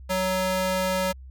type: tone with high-pass filter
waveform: square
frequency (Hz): 186.4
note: F#3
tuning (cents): +13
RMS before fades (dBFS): -25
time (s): 0.09-1.13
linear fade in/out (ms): 20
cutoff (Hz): 400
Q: 1.1
effects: added 65 Hz sine -40 dBFS peak until 1.3 s